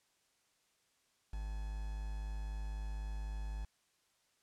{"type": "tone with quantisation", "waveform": "triangle", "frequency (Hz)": 51.91, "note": "G#1", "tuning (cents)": 0, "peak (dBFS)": -36, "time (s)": [1.33, 3.65], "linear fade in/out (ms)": 5, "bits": 9, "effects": ["white hiss -75 dBFS RMS until 4.42 s", "low-pass 9000 Hz 12 dB/octave"]}